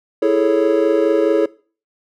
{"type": "chord", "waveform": "triangle", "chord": "A major seventh", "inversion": "second", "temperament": "equal", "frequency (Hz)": [329.6, 415.3, 440, 554.4], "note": ["E4", "G#4", "A4", "C#5"], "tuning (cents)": [0, 0, 0, 0], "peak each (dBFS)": -16, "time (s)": [0.22, 1.46], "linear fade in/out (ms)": 5, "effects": ["noise-tail reverb RT60 0.4 s tail -21 dB re dry"]}